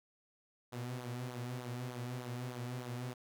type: tone with flanger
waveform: sawtooth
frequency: 123.47 Hz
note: B2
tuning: in tune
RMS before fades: -42 dBFS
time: 0.72-3.14 s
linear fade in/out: 10 ms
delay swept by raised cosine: 0.38 to 6.28 ms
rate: 3.3 Hz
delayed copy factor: -0.6
effects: none